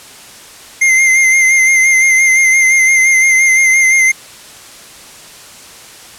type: tone with vibrato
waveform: square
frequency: 2093 Hz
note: C7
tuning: in tune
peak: -7 dBFS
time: 0.81-4.12 s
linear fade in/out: 10 ms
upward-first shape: sine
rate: 5.8 Hz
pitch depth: 33 cents each way
effects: white hiss -35 dBFS RMS until 6.18 s + low-pass 10000 Hz 12 dB/octave